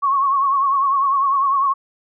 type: tone with vibrato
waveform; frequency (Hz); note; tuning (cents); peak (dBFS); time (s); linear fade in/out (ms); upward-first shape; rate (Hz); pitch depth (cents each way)
sine; 1098; C#6; -17; -14; 0.02-1.74; 20; triangle; 10; 78
effects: none